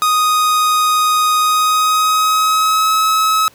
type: tone with pitch glide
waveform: 45% pulse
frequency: 1244.5 to 1284.7 Hz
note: D#6 to E6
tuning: 0 to -45 cents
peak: -11 dBFS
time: 0.02-3.48 s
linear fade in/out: 0 ms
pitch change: +55 cents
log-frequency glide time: 1.38-2.93 s
effects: pink hiss -47 dBFS RMS until 3.54 s + high-pass 80 Hz 12 dB/octave